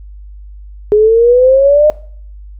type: exponential sweep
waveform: sine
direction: up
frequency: 415.3 to 613 Hz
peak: -4 dBFS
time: 0.92-1.9 s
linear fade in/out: 0 ms
effects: noise-tail reverb RT60 0.5 s tail -20 dB re dry + added 50 Hz sine -29 dBFS peak until 2.59 s